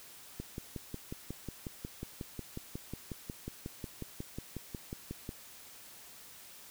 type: click train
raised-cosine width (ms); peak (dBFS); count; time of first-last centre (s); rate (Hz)
3; -26; 28; 0.4-5.291; 5.52
effects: white hiss -53 dBFS RMS until 6.7 s